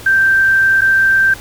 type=tone with dropouts; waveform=sine; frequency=1568 Hz; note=G6; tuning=in tune; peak=-8 dBFS; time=0.06-1.34 s; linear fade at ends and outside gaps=5 ms; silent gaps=0.81-0.817 s; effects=added 105 Hz sine -38 dBFS peak until 1.4 s + pink hiss -34 dBFS RMS until 1.4 s